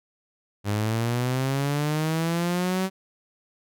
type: linear sweep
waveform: sawtooth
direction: up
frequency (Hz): 100.5 to 191.3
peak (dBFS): -19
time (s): 0.64-2.9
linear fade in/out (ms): 50
effects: none